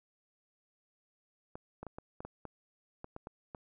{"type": "clicks", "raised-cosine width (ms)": 1, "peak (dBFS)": -29, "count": 11, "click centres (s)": [1.555, 1.83, 1.867, 1.985, 2.205, 2.25, 2.453, 3.044, 3.164, 3.271, 3.548], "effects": []}